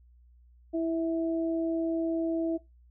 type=tone pair together; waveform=sine; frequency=329.6 / 653.9 Hz; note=E4 / E5; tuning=0 / -14 cents; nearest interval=octave; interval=1186 cents; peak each=-27 / -33 dBFS; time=0.73-2.58 s; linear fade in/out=20 ms; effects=noise-tail reverb RT60 0.2 s tail -20 dB re dry + added 60 Hz sine -55 dBFS peak until 2.9 s